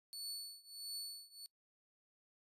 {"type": "tone with tremolo", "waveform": "sawtooth", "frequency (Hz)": 4446, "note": "C#8", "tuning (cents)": 4, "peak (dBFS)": -38, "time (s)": [0.13, 1.46], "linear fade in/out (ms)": 0, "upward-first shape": "triangle", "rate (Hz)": 1.5, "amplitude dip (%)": 95, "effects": ["noise-tail reverb RT60 0.1 s tail -24 dB re dry", "resampled to 32000 Hz"]}